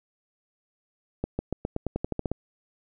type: accelerating click train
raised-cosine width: 2 ms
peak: -14 dBFS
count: 12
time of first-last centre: 1.24-2.316 s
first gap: 150 ms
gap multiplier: 0.91
effects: none